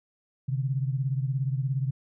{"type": "beating tone pair", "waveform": "sine", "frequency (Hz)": [130.81, 147.81], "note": ["C3", "D3"], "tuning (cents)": [0, 11], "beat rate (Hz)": 17, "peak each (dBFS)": [-26, -31], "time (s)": [0.48, 1.91], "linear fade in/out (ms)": 10, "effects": []}